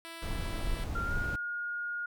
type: tone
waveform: 5% pulse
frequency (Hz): 331.2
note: E4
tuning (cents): +8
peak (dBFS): -31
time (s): 0.05-0.84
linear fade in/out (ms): 0
type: noise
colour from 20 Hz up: brown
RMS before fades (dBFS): -34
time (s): 0.22-1.36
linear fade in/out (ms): 5
type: tone with pitch glide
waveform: sine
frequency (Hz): 1383 to 1429.3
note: F6 to F6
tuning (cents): -17 to +40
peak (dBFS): -33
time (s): 0.95-2.06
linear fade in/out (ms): 5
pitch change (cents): +57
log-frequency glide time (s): 1.05-1.15
effects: none